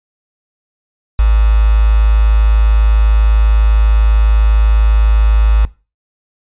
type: tone with quantisation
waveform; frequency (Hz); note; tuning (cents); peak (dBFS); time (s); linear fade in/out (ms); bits
sine; 53.8; A1; -38; -6; 1.19-5.65; 0; 4
effects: noise-tail reverb RT60 0.3 s tail -20 dB re dry + resampled to 8000 Hz